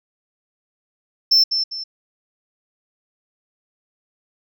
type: tone with echo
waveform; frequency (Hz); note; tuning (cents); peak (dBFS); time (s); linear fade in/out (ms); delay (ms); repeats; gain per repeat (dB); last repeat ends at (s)
sine; 5330; E8; +18; -8; 1.31-1.44; 10; 200; 2; -9; 1.84
effects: tanh soft clip ceiling -9 dBFS